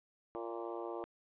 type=harmonic tone with a mistuned harmonic; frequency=115.9 Hz; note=A#2; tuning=10 cents flat; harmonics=3 / 4 / 5 / 6 / 7 / 8 / 9 / 10; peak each=-43 / -45 / -47 / -49 / -50 / -51 / -52 / -53 dBFS; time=0.35-1.04 s; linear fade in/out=0 ms; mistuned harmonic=6; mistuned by=-25 cents; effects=resampled to 8000 Hz + 12-bit